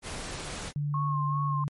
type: noise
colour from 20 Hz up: pink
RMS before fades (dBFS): -37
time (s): 0.02-0.73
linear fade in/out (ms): 50
type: tone with pitch glide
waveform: sine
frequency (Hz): 145.9 to 144.31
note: D3 to D3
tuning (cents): -11 to -30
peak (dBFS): -27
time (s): 0.76-1.68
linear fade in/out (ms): 0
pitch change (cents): -19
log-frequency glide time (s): 1.13-1.55
type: tone with vibrato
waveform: sine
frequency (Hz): 1078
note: C#6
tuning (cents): -49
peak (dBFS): -29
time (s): 0.94-1.64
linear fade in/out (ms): 2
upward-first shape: sine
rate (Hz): 2.6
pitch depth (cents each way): 43
effects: MP3 48 kbps